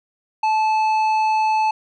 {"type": "tone with tanh clipping", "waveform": "sine", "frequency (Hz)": 870, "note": "A5", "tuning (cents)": -20, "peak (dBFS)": -17, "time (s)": [0.43, 1.71], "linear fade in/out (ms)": 5, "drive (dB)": 9, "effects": []}